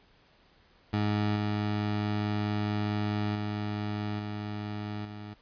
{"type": "tone with level steps", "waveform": "20% pulse", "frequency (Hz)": 104.6, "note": "G#2", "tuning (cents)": 13, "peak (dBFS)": [-21, -23, -26, -29, -35], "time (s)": [0.93, 5.34], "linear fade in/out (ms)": 5, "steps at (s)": [1.36, 3.35, 4.19, 5.05], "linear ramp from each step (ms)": 2, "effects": ["pink hiss -62 dBFS RMS until 5.41 s", "resampled to 11025 Hz"]}